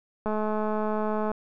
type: click train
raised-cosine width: 1 ms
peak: -16 dBFS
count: 227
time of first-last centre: 0.26-1.316 s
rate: 214 Hz
effects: none

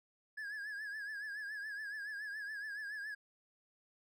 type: tone with vibrato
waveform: triangle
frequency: 1681 Hz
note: G#6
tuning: 20 cents sharp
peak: -39 dBFS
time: 0.37-3.15 s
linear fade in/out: 10 ms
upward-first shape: triangle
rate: 7.1 Hz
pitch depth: 96 cents each way
effects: none

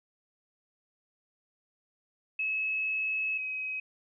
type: tone pair in turn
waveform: sine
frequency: 2582 / 2536 Hz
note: E7 / D#7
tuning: -37 / +32 cents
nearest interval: unison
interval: 31 cents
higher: first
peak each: -28 / -32 dBFS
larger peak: first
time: 2.39-3.38 / 3.38-3.8 s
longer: first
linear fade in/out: 5 ms
effects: none

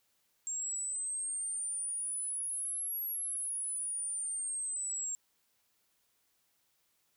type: exponential two-way sweep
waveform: sine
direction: up then down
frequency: 7459 to 11510 to 7459 Hz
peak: -34 dBFS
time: 0.47-5.15 s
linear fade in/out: 0 ms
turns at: 3.04 s
effects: white hiss -75 dBFS RMS until 7.16 s

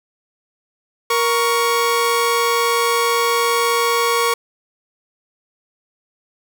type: tone pair together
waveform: sawtooth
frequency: 469.4 / 1115 Hz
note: A#4 / C#6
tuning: +12 / +10 cents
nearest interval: octave + minor third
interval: 1498 cents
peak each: -14 dBFS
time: 1.1-4.34 s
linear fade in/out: 5 ms
effects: none

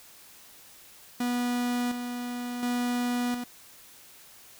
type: tone with tremolo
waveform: 45% pulse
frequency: 244.1 Hz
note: B3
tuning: 20 cents flat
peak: -26 dBFS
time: 1.2-3.44 s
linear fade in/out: 5 ms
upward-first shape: square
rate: 0.7 Hz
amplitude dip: 50%
effects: white hiss -52 dBFS RMS until 4.59 s

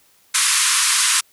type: band-pass noise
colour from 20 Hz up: white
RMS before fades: -17 dBFS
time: 0.34-1.21 s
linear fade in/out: 10 ms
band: 980 to 11000 Hz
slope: 96 dB/octave
effects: white hiss -56 dBFS RMS until 1.32 s

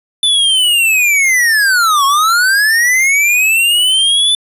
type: linear two-way sweep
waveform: square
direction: down then up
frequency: 3520 to 1079 to 3520 Hz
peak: -9 dBFS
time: 0.23-4.35 s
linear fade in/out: 2 ms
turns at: 2.05 s
effects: resampled to 32000 Hz + 7-bit

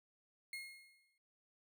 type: tone with exponential decay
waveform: 35% pulse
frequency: 2150 Hz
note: C7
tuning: 47 cents sharp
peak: -40 dBFS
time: 0.53-1.18 s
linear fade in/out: 2 ms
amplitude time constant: 140 ms
effects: none

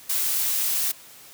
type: noise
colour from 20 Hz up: blue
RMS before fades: -24 dBFS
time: 0.09-0.92 s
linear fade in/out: 10 ms
effects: white hiss -47 dBFS RMS until 1.33 s + high-pass 80 Hz 12 dB/octave

